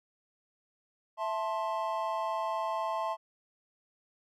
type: chord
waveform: triangle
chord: A minor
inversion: second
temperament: just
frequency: 660 / 880 / 1056 Hz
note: E5 / A5 / C6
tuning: +2 / 0 / +16 cents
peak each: -33 dBFS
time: 1.17-3.17 s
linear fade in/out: 50 ms
effects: none